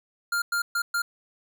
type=tone bursts at uneven times; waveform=square; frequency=1400 Hz; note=F6; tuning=4 cents sharp; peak=-24 dBFS; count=4; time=0.32-0.42 / 0.52-0.62 / 0.75-0.82 / 0.94-1.02 s; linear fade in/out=5 ms; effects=11-bit